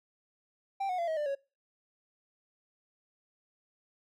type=tone with pitch steps; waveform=triangle; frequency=784 / 731.5 / 682.5 / 636.8 / 594.2 / 554.4 Hz; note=G5 / F#5 / F5 / D#5 / D5 / C#5; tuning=0 / -20 / -40 / +40 / +20 / 0 cents; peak=-28 dBFS; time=0.8-1.352 s; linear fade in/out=10 ms; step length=92 ms; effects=noise-tail reverb RT60 0.3 s tail -23 dB re dry